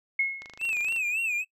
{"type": "tone with exponential decay", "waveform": "sine", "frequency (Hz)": 2171, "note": "C#7", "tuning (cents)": -37, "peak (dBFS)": -20, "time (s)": [0.19, 0.62], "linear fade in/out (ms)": 5, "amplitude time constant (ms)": 92}
{"type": "click train", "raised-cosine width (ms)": 0.2, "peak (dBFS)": -26, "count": 15, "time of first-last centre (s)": [0.42, 0.963], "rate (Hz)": 25.8}
{"type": "tone with vibrato", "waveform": "triangle", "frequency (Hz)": 2562, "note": "E7", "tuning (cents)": -50, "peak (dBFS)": -24, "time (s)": [0.59, 1.45], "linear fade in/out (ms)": 50, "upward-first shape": "sine", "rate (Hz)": 3.6, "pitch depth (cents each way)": 120}
{"effects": ["noise-tail reverb RT60 0.1 s tail -21 dB re dry"]}